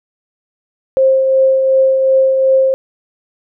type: tone with tremolo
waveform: sine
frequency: 530 Hz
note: C5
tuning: 22 cents sharp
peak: -6 dBFS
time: 0.97-2.74 s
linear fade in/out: 0 ms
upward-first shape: triangle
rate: 2.7 Hz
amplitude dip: 40%
effects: none